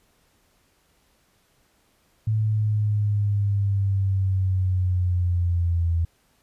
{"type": "linear sweep", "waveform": "sine", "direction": "down", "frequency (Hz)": [109.4, 83.1], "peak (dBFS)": -19, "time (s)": [2.27, 6.05], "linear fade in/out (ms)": 5, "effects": ["pink hiss -64 dBFS RMS until 6.42 s", "resampled to 32000 Hz"]}